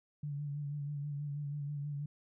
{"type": "tone with vibrato", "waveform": "sine", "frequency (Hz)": 144.9, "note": "D3", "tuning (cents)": -23, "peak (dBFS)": -36, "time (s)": [0.23, 2.06], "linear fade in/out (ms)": 5, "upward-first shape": "sine", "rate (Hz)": 6.2, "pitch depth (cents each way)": 38, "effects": []}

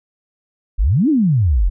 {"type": "exponential two-way sweep", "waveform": "sine", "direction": "up then down", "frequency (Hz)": [38.89, 329.6, 38.89], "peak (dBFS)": -11, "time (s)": [0.78, 1.7], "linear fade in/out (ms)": 20, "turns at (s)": 1.09, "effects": []}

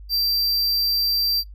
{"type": "tone", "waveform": "square", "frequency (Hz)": 4700, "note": "D8", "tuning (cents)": 1, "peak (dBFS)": -19, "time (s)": [0.09, 1.44], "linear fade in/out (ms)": 50, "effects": ["noise-tail reverb RT60 0.1 s tail -17 dB re dry", "added 50 Hz sine -37 dBFS peak until 1.54 s"]}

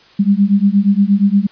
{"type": "beating tone pair", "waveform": "sine", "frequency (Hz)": [196, 204.5], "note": ["G3", "G#3"], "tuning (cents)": [0, -26], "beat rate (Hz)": 8.5, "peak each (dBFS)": -12, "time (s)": [0.19, 1.47], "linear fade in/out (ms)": 10, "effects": ["white hiss -46 dBFS RMS until 1.51 s", "resampled to 11025 Hz"]}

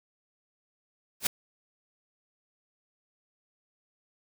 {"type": "noise with exponential growth", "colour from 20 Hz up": "white", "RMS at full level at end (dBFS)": -19, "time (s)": [1.2, 1.27], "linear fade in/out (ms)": 5, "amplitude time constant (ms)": 15, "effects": []}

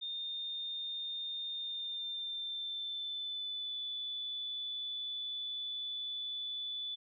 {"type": "tone with pitch glide", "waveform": "sine", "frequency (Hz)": [3638, 3476], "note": ["A#7", "A7"], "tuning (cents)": [-43, -22], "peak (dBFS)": -37, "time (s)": [0.01, 6.96], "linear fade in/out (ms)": 20, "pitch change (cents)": -79, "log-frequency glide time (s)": [1.55, 3.79], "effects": []}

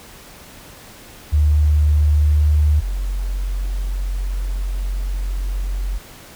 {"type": "tone pair in turn", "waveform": "sine", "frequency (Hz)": [74.9, 45.88], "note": ["D2", "F#1"], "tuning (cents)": [35, -14], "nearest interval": "minor sixth", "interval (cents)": 849, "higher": "first", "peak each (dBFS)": [-11, -19], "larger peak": "first", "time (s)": [[1.32, 2.81], [2.81, 5.99]], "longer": "second", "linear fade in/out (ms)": 20, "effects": ["pink hiss -41 dBFS RMS until 6.35 s"]}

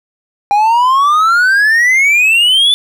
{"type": "exponential sweep", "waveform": "triangle", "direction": "up", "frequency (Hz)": [801, 3520], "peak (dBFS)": -5, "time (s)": [0.51, 2.74], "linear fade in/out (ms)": 0, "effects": []}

